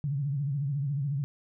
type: tone with vibrato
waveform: sine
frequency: 140.8 Hz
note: C#3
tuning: 27 cents sharp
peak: -27 dBFS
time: 0.04-1.24 s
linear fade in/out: 0 ms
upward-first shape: triangle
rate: 14 Hz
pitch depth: 140 cents each way
effects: none